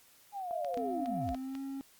sine linear sweep, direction down, 830.6 to 30.05 Hz, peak -36 dBFS, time 0.32-1.36 s, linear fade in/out 50 ms
sine tone with vibrato, 698.5 Hz, F5, in tune, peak -35 dBFS, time 0.51-1.35 s, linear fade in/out 0 ms, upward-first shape sine, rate 15 Hz, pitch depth 37 cents each way
clicks, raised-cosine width 0.2 ms, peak -30 dBFS, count 7, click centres 0.647 / 0.743 / 0.775 / 1.059 / 1.29 / 1.346 / 1.552 s
triangle tone with pitch glide, 260.2 to 271.9 Hz, C4 to C#4, -9 to -33 cents, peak -35 dBFS, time 0.77-1.81 s, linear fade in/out 0 ms, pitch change +76 cents, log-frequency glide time 1.37-1.61 s
effects white hiss -62 dBFS RMS until 1.99 s + Opus 48 kbps

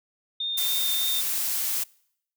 sine tone with vibrato, 3632 Hz, A#7, 46 cents flat, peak -26 dBFS, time 0.4-1.21 s, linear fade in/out 5 ms, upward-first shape triangle, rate 3.3 Hz, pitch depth 11 cents each way
blue noise, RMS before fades -27 dBFS, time 0.57-1.84 s, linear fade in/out 10 ms
effects noise-tail reverb RT60 0.7 s tail -25 dB re dry

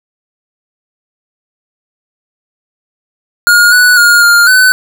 square tone with pitch steps, 1428 / 1478 / 1425 / 1407 / 1508 Hz, F6 / F#6 / F6 / F6 / F#6, +38 / -2 / +34 / +12 / +32 cents, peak -4 dBFS, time 3.47-4.72 s, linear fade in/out 0 ms, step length 250 ms, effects 7-bit

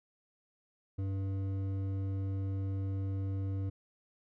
sine tone with hard clipping, 97 Hz, G2, 18 cents flat, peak -34 dBFS, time 0.98-3.7 s, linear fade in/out 10 ms, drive 9 dB, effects none

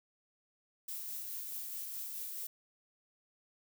violet noise with tremolo, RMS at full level -41 dBFS, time 0.88-2.47 s, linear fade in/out 5 ms, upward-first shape sine, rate 4.7 Hz, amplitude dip 25%, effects none

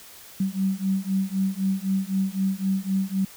sine beating tone pair, 190.3 / 194.2 Hz, F#3 / G3, +49 / -16 cents, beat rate 3.9 Hz, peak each -25 dBFS, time 0.4-3.25 s, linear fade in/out 5 ms, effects white hiss -46 dBFS RMS until 3.36 s

